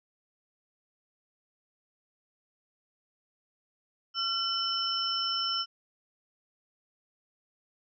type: tone cluster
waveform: sine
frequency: 1362 / 3007 / 5330 Hz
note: F6 / F#7 / E8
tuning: -44 / +27 / +18 cents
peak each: -34 / -32 / -31 dBFS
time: 4.14-5.66 s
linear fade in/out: 50 ms
effects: none